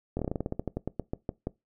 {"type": "slowing click train", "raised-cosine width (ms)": 2, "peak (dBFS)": -17, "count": 18, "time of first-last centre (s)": [0.17, 1.471], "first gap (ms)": 22, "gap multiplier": 1.14, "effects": ["noise-tail reverb RT60 0.2 s tail -21 dB re dry"]}